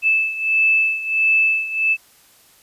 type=beating tone pair; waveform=sine; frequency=2626 / 2627.5 Hz; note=E7 / E7; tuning=-7 / -6 cents; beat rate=1.5 Hz; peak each=-16 / -20 dBFS; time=0.02-1.97 s; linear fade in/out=50 ms; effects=white hiss -52 dBFS RMS until 2.62 s + resampled to 32000 Hz